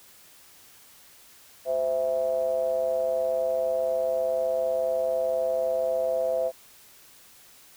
triangle ring-modulated tone, 72 Hz, D2, 34 cents flat, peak -18 dBFS, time 1.65-6.52 s, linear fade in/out 50 ms, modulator 588 Hz, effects white hiss -53 dBFS RMS until 7.76 s

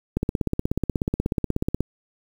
click train, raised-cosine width 3 ms, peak -9 dBFS, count 28, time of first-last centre 0.17-1.806 s, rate 16.5 Hz, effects 7-bit

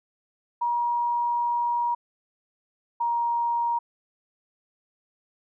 sine tone pair in turn, 953 / 942.1 Hz, A#5 / A#5, +38 / +18 cents, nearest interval unison, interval 20 cents, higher first, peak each -22 dBFS, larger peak neither, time 0.61-1.95 / 3-3.79 s, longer first, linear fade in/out 10 ms, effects none

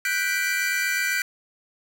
45% pulse chord, G major seventh, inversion third, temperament equal, 1480 / 1568 / 1975.5 / 2349 Hz, F#6 / G6 / B6 / D7, 0 / 0 / 0 / 0 cents, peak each -28 dBFS, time 0.05-1.22 s, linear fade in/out 2 ms, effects none

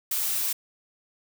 blue noise, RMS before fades -27 dBFS, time 0.11-0.53 s, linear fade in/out 5 ms, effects none

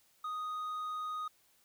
sine tone with hard clipping, 1244.5 Hz, D#6, in tune, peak -37 dBFS, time 0.24-1.28 s, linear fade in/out 5 ms, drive 3 dB, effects white hiss -69 dBFS RMS until 1.64 s

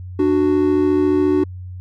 triangle tone pair together, 295.8 / 370 Hz, D4 / F#4, +13 / 0 cents, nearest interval major third, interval 387 cents, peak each -14 dBFS, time 0.19-1.44 s, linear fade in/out 5 ms, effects added 91 Hz sine -29 dBFS peak until 1.8 s

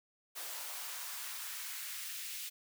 white noise with high-pass filter sweep, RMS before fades -43 dBFS, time 0.35-2.5 s, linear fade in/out 20 ms, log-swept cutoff 570 to 2600 Hz, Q 1.2, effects none

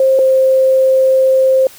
sine tone pair in turn, 530 / 526.3 Hz, C5 / C5, +22 / +10 cents, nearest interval unison, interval 12 cents, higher first, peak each -7 dBFS, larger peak neither, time 0-0.19 / 0.19-1.67 s, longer second, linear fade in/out 2 ms, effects white hiss -39 dBFS RMS until 1.78 s

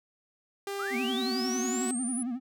sawtooth tone with pitch glide, 397.9 to 371.3 Hz, G4 to F#4, +26 to +6 cents, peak -29 dBFS, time 0.67-1.91 s, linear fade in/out 2 ms, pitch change -120 cents, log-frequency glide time 0.79-1.58 s
sine linear sweep, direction up, 1187 to 10210 Hz, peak -33 dBFS, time 0.79-2.23 s, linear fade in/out 5 ms
triangle tone with vibrato, 246.9 Hz, B3, in tune, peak -28 dBFS, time 0.9-2.4 s, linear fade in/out 50 ms, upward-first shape sine, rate 11 Hz, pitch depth 110 cents each way
effects none

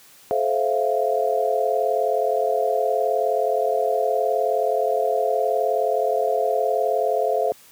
sine chord, F major seventh, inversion first, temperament equal with one note detuned, 431.2 / 523.3 / 659.3 / 698.5 Hz, A4 / C5 / E5 / F5, -35 / 0 / 0 / 0 cents, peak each -24 dBFS, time 0.31-7.52 s, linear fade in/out 0 ms, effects white hiss -50 dBFS RMS until 7.71 s + high-pass 80 Hz 12 dB/octave

